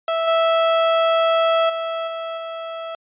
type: tone with level steps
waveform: 30% pulse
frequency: 657 Hz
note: E5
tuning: 6 cents flat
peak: -16 / -12 / -20 / -23 / -25 dBFS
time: 0.08-2.95 s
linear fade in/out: 2 ms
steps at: 0.27 / 1.69 / 2.07 / 2.37 s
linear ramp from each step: 10 ms
effects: resampled to 8000 Hz